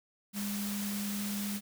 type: tone in noise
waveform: sine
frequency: 203.7 Hz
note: G#3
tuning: 33 cents flat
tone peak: -34 dBFS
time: 0.33-1.61 s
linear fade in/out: 50 ms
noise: white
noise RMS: -40 dBFS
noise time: 0.33-1.61 s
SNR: +3 dB
effects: none